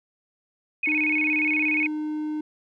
sine tone with vibrato, 2349 Hz, D7, in tune, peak -21 dBFS, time 0.83-1.87 s, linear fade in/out 5 ms, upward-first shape square, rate 17 Hz, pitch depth 110 cents each way
triangle tone, 305.1 Hz, D#4, 34 cents flat, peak -24 dBFS, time 0.87-2.41 s, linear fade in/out 5 ms
effects none

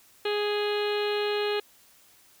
harmonic tone, 415.3 Hz, G#4, in tune, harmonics 1 / 2 / 3 / 4 / 5 / 6 / 7 / 8 / 9 / 10, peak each -26 / -36 / -39 / -38 / -43 / -38 / -38 / -41 / -43 / -40 dBFS, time 0.25-1.6 s, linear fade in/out 5 ms, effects white hiss -58 dBFS RMS until 2.4 s

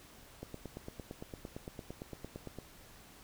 click train, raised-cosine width 2 ms, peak -29 dBFS, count 20, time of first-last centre 0.43-2.587 s, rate 8.81 Hz, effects pink hiss -57 dBFS RMS until 3.23 s

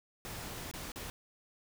pink noise with dropouts, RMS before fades -43 dBFS, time 0.25-1.1 s, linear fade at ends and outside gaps 0 ms, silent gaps 0.713-0.738 / 0.918-0.959 s, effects none

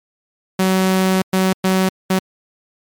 sawtooth tone bursts at uneven times, 188.2 Hz, F#3, 30 cents sharp, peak -9 dBFS, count 4, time 0.59-1.22 / 1.33-1.53 / 1.64-1.89 / 2.1-2.19 s, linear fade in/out 5 ms, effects MP3 96 kbps

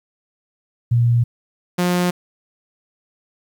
sine / sawtooth tone pair in turn, 118.8 / 178 Hz, A#2 / F3, +33 / +33 cents, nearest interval perfect fifth, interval 700 cents, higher second, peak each -12 / -12 dBFS, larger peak neither, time 0.91-1.24 / 1.78-2.11 s, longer neither, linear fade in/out 10 ms, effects 9-bit

